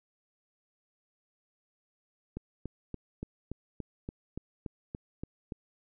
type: click train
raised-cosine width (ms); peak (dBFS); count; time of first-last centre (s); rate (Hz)
3; -24; 12; 2.37-5.522; 3.49
effects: none